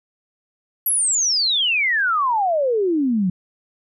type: exponential sweep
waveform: sine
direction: down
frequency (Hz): 11840 to 174.61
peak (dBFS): -16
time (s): 0.86-3.3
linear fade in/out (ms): 5
effects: none